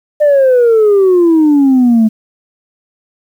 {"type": "exponential sweep", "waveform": "sine", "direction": "down", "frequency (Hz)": [605, 215.4], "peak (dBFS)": -3, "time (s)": [0.2, 2.09], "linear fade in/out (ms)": 20, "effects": ["tanh soft clip ceiling -3 dBFS", "7-bit"]}